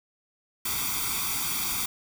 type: noise with comb filter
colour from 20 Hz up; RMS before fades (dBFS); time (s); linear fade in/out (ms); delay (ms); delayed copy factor
white; -29; 0.65-1.86; 5; 0.86; +0.9
effects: none